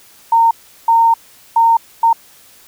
sine tone bursts at uneven times, 917 Hz, A#5, 29 cents flat, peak -7 dBFS, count 4, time 0.32-0.51 / 0.88-1.14 / 1.56-1.77 / 2.03-2.13 s, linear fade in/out 5 ms, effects white hiss -45 dBFS RMS until 2.67 s

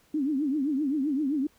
sine tone with vibrato, 285.2 Hz, C#4, 49 cents sharp, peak -24 dBFS, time 0.14-1.47 s, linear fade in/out 5 ms, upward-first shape triangle, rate 7.7 Hz, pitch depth 200 cents each way, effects pink hiss -63 dBFS RMS until 1.58 s

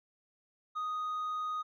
triangle tone with hard clipping, 1244.5 Hz, D#6, in tune, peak -32 dBFS, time 0.75-1.63 s, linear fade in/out 20 ms, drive 1 dB, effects none

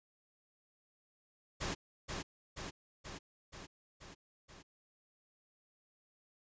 pink noise with echo, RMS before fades -38 dBFS, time 1.6-1.75 s, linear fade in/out 20 ms, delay 480 ms, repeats 6, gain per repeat -3 dB, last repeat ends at 4.63 s, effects resampled to 16000 Hz

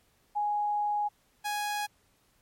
sine / sawtooth tone pair in turn, 830.6 / 830.6 Hz, G#5 / G#5, 0 / 0 cents, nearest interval unison, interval 0 cents, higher neither, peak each -26 / -26 dBFS, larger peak neither, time 0.35-1.09 / 1.44-1.87 s, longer first, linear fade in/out 20 ms, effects pink hiss -68 dBFS RMS until 2.41 s + MP3 64 kbps

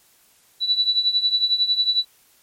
sine tone with tremolo, 3951 Hz, B7, in tune, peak -13 dBFS, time 0.6-2.05 s, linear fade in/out 50 ms, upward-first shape triangle, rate 11 Hz, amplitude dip 85%, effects white hiss -57 dBFS RMS until 2.42 s + MP3 64 kbps

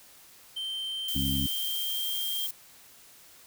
triangle tone with pitch glide, 3122 to 3191 Hz, G7 to G7, -8 to +30 cents, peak -30 dBFS, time 0.56-2.47 s, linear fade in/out 10 ms, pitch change +38 cents, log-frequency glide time 0.91-2.24 s
violet noise, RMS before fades -34 dBFS, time 1.08-2.51 s, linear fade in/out 5 ms
harmonic tone, 68.6 Hz, C#2, 17 cents flat, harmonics 1 / 2 / 3 / 4, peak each -33 / -33 / -33 / -33 dBFS, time 1.15-1.47 s, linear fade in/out 5 ms
effects white hiss -54 dBFS RMS until 3.46 s

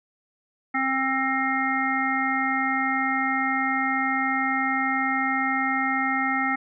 harmonic tone, 265.5 Hz, C4, 25 cents sharp, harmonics 1 / 3 / 5 / 7 / 8, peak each -28 / -28 / -28 / -28 / -28 dBFS, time 0.74-6.56 s, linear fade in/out 10 ms, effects none

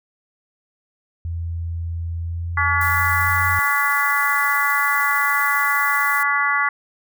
sine tone with pitch glide, 84 to 89.51 Hz, E2 to F2, +33 to +43 cents, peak -23 dBFS, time 1.25-3.59 s, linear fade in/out 0 ms, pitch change +110 cents, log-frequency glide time 2.21-3.38 s
harmonic tone, 284.8 Hz, C#4, 47 cents sharp, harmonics 3 / 4 / 5 / 6 / 7, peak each -28 / -21 / -23 / -24 / -21 dBFS, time 2.57-6.69 s, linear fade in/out 5 ms
violet noise, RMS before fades -31 dBFS, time 2.81-6.23 s, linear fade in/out 2 ms
effects none

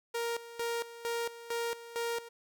sawtooth tone with tremolo, 467.4 Hz, A#4, 5 cents sharp, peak -28 dBFS, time 0.14-2.29 s, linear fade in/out 10 ms, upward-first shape square, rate 2.2 Hz, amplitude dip 80%, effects none

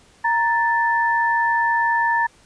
sine tone pair together, 932.3 / 1762.1 Hz, A#5 / A6, 0 / +2 cents, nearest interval major seventh, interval 1102 cents, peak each -18 / -20 dBFS, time 0.24-2.27 s, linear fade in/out 10 ms, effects pink hiss -53 dBFS RMS until 2.45 s + resampled to 22050 Hz

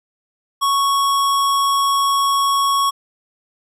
square tone, 1108.7 Hz, C#6, in tune, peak -15 dBFS, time 0.61-2.91 s, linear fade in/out 20 ms, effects resampled to 32000 Hz

